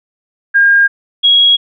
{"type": "tone pair in turn", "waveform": "sine", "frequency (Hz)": [1615, 3311], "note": ["G#6", "G#7"], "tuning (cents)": [-49, -6], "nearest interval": "octave", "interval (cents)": 1243, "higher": "second", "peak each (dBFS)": -5, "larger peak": "neither", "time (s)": [[0.54, 0.88], [1.23, 1.57]], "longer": "neither", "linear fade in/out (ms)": 20, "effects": []}